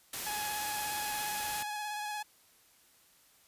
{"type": "noise", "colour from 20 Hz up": "white", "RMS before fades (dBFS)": -38, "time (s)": [0.13, 1.63], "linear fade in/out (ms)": 5}
{"type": "tone with vibrato", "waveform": "sawtooth", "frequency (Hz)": 840, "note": "G#5", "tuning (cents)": 19, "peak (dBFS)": -32, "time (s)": [0.26, 2.23], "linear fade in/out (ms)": 10, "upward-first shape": "square", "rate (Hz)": 17, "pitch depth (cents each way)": 17}
{"effects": ["white hiss -64 dBFS RMS until 3.47 s", "resampled to 32000 Hz"]}